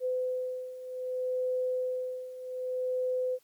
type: beating tone pair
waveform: sine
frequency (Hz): 507 / 507.64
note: B4 / B4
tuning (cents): +45 / +48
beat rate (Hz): 0.64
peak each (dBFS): -35 / -31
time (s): 0-3.39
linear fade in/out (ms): 50
effects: white hiss -67 dBFS RMS until 3.43 s + MP3 96 kbps